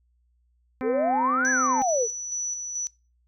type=harmonic tone; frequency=257.4 Hz; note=C4; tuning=28 cents flat; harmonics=1 / 2 / 3 / 4 / 5 / 6 / 7 / 8 / 9; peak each=-29 / -35 / -39 / -41 / -43 / -45 / -46 / -47 / -48 dBFS; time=0.81-1.82 s; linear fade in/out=0 ms
type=exponential two-way sweep; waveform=sine; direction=up then down; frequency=405.8 to 1717 to 430.7 Hz; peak=-21 dBFS; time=0.82-2.08 s; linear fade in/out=50 ms; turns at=1.5 s
type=tone with tremolo; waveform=sine; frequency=5930 Hz; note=F#8; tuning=3 cents sharp; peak=-26 dBFS; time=1.45-2.87 s; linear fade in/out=0 ms; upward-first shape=square; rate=2.3 Hz; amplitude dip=40%
effects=noise-tail reverb RT60 0.3 s tail -22 dB re dry + added 60 Hz sine -63 dBFS peak until 3.27 s